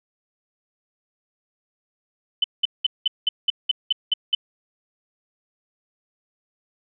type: tone bursts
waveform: sine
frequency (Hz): 3027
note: F#7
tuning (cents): +39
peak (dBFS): -15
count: 10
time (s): 2.42-4.35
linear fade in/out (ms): 5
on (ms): 22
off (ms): 190
effects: none